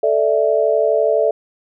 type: chord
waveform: sine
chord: A suspended fourth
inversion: none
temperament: equal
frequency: 440 / 587.3 / 659.3 Hz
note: A4 / D5 / E5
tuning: 0 / 0 / 0 cents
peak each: -17 dBFS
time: 0.03-1.31 s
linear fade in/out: 5 ms
effects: none